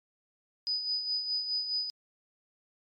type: tone with tremolo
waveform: sine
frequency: 4978 Hz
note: D#8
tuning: in tune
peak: -27 dBFS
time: 0.67-1.9 s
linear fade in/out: 0 ms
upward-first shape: sine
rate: 4.8 Hz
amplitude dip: 55%
effects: MP3 64 kbps